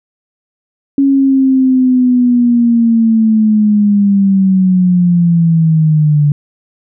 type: linear sweep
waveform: sine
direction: down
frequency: 277.2 to 144.9 Hz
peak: -6 dBFS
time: 0.98-6.32 s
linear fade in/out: 2 ms
effects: none